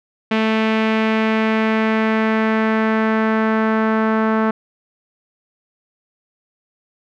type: tone with low-pass filter sweep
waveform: sawtooth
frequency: 220 Hz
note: A3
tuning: in tune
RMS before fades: -17 dBFS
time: 0.31-4.51 s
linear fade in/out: 5 ms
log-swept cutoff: 2700 to 1400 Hz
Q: 1.9
effects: none